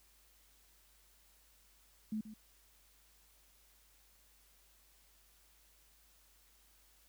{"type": "tone with echo", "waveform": "sine", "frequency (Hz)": 216, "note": "A3", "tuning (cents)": -32, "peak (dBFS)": -35, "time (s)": [2.12, 2.21], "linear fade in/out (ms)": 5, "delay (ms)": 130, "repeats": 1, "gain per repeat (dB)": -12, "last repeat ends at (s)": 2.34, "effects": ["added 50 Hz sine -70 dBFS peak until 7.08 s", "white hiss -68 dBFS RMS until 7.08 s"]}